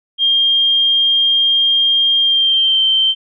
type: tone with pitch glide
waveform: sine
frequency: 3211 to 3120 Hz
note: G7 to G7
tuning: +41 to -9 cents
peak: -10 dBFS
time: 0.18-3.15 s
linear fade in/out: 50 ms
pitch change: -50 cents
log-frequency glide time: 2.19-2.82 s
effects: none